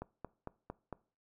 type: click train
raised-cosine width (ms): 1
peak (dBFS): -27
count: 5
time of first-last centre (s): 0.02-0.927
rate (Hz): 4.41
effects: noise-tail reverb RT60 0.4 s tail -21 dB re dry